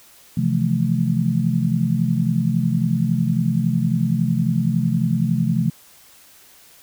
sine chord, F major seventh, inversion second, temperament just, 130.96 / 163.7 / 174.61 / 218.3 Hz, C3 / E3 / F3 / A3, +2 / -12 / 0 / -13 cents, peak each -22 dBFS, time 0.37-5.7 s, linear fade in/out 5 ms, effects white hiss -49 dBFS RMS until 6.82 s

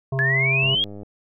harmonic tone, 133.9 Hz, C3, 40 cents sharp, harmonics 1 / 3 / 5 / 7 / 8, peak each -22 / -31 / -32 / -43 / -40 dBFS, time 0.12-0.75 s, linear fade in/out 5 ms
sine exponential sweep, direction up, 1680 to 3322 Hz, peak -18 dBFS, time 0.19-0.84 s, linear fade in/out 0 ms
click train, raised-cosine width 2 ms, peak -25 dBFS, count 42, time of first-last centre 0.63-1.032 s, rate 102 Hz
effects none

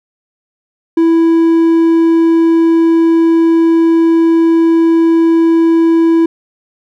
triangle tone, 330 Hz, E4, 2 cents sharp, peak -4 dBFS, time 0.97-6.26 s, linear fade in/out 5 ms, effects none

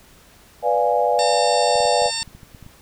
sine chord, B diminished seventh, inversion none, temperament equal, 493.9 / 587.3 / 698.5 / 830.6 Hz, B4 / D5 / F5 / Ab5, 0 / 0 / 0 / 0 cents, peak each -21 dBFS, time 0.62-2.11 s, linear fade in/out 50 ms
harmonic tone, 906 Hz, A#5, 50 cents flat, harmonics 1 / 2 / 3 / 4 / 5 / 6 / 8 / 9, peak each -35 / -35 / -33 / -31 / -27 / -31 / -32 / -32 dBFS, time 1.19-2.23 s, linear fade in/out 0 ms
clicks, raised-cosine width 5 ms, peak -29 dBFS, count 12, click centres 1.756 / 1.804 / 1.854 / 2.02 / 2.059 / 2.222 / 2.277 / 2.35 / 2.432 / 2.548 / 2.627 / 2.664 s
effects pink hiss -50 dBFS RMS until 2.81 s

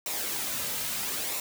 white noise with flanger, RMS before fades -32 dBFS, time 0.06-1.4 s, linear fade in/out 2 ms, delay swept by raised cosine 0.62 to 2.82 ms, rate 0.76 Hz, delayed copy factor -0.5, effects none

